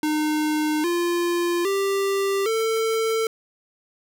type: tone with pitch steps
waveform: square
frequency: 305.3 / 346.7 / 393.6 / 447 Hz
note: D#4 / F4 / G4 / A4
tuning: -33 / -13 / +7 / +27 cents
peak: -21 dBFS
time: 0.03-3.27 s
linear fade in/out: 2 ms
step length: 810 ms
effects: none